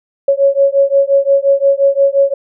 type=beating tone pair; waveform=sine; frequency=551 / 556.7 Hz; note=C#5 / C#5; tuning=-11 / +7 cents; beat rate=5.7 Hz; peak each=-11 dBFS; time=0.28-2.34 s; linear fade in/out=5 ms; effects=none